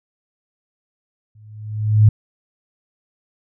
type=tone with exponential growth; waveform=sine; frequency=107 Hz; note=A2; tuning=48 cents flat; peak=-5 dBFS; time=1.35-2.09 s; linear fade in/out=5 ms; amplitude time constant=160 ms; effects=none